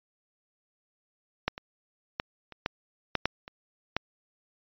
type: clicks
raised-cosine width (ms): 0.3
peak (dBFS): -9 / -23 / -12 / -28 / -11 / -9 / -8 / -26 / -10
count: 9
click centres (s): 1.48 / 1.579 / 2.199 / 2.523 / 2.661 / 3.153 / 3.256 / 3.479 / 3.966
effects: resampled to 11025 Hz